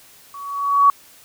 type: tone with level ramp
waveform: sine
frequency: 1128 Hz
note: C#6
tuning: 30 cents sharp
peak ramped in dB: -33 to -7 dBFS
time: 0.34-0.9 s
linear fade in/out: 2 ms
effects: white hiss -48 dBFS RMS until 1.24 s